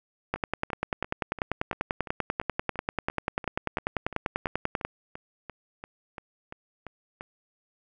two click trains, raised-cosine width 0.5 ms, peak -11 / -23 dBFS, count 47 / 21, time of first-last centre 0.34-4.85 / 0.36-7.209 s, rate 10.2 / 2.92 Hz, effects none

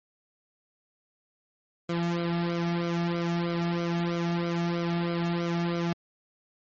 sawtooth tone with flanger, 170.9 Hz, F3, 37 cents flat, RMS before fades -28 dBFS, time 1.89-5.93 s, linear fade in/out 5 ms, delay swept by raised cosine 1.1 to 2.07 ms, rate 3.1 Hz, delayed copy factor -0.85, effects low-pass 5000 Hz 12 dB/octave + MP3 32 kbps

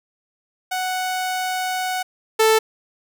sawtooth tone pair in turn, 741 / 440.6 Hz, F#5 / A4, +2 / +2 cents, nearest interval major sixth, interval 900 cents, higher first, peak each -18 / -9 dBFS, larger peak second, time 0.71-2.03 / 2.39-2.59 s, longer first, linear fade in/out 10 ms, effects none

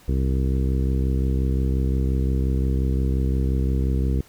harmonic tone, 65.7 Hz, C2, 8 cents sharp, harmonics 1 / 2 / 3 / 4 / 5 / 6 / 7, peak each -20 / -26 / -30 / -32 / -34 / -36 / -37 dBFS, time 0.08-4.21 s, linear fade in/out 5 ms, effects pink hiss -52 dBFS RMS until 4.28 s

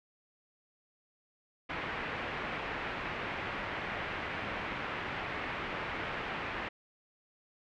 white low-pass noise, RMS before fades -38 dBFS, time 1.69-6.69 s, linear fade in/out 10 ms, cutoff 2400 Hz, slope 24 dB/octave, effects none

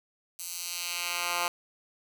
10% pulse tone with high-pass filter sweep, 174.61 Hz, F3, in tune, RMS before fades -33 dBFS, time 0.39-1.48 s, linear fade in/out 2 ms, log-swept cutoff 7600 to 1000 Hz, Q 0.87, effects none

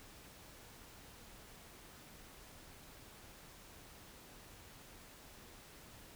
silence, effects pink hiss -57 dBFS RMS until 6.15 s

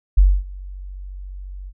sine tone with ADSR envelope, 47.11 Hz, F#1, 32 cents sharp, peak -6 dBFS, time 0.17-1.73 s, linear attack 12 ms, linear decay 250 ms, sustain -24 dB, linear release 53 ms, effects none

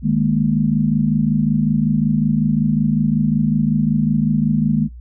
sine chord, D# suspended fourth, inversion none, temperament equal with one note detuned, 153.16 / 207.7 / 233.1 Hz, D#3 / G#3 / A#3, -27 / 0 / 0 cents, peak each -18 dBFS, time 0.02-4.89 s, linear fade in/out 50 ms, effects noise-tail reverb RT60 0.1 s tail -18 dB re dry + added 60 Hz sine -33 dBFS peak until 5 s

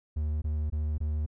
triangle tone bursts, 76 Hz, D#2, 40 cents flat, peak -25 dBFS, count 4, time 0.16-1.263 s, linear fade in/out 10 ms, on 260 ms, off 21 ms, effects none

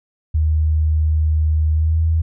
sine tone with pitch glide, 77.78 to 80.85 Hz, D#2 to E2, 0 to -33 cents, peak -13 dBFS, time 0.34-2.22 s, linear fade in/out 10 ms, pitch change +67 cents, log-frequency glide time 1.73-2 s, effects none

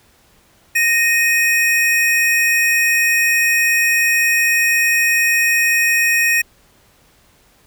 square tone pair together, 1857.4 / 2506 Hz, A#6 / D#7, -7 / +12 cents, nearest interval perfect fourth, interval 519 cents, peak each -16 dBFS, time 0.75-6.42 s, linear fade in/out 10 ms, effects pink hiss -53 dBFS RMS until 7.66 s

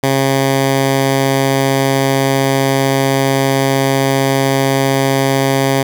10% pulse tone, 135.6 Hz, C#3, 38 cents flat, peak -3 dBFS, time 0.03-5.83 s, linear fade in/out 5 ms, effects none

